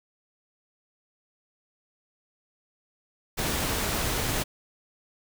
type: noise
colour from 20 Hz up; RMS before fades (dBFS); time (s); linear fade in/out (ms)
pink; -28; 3.37-4.44; 20
effects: none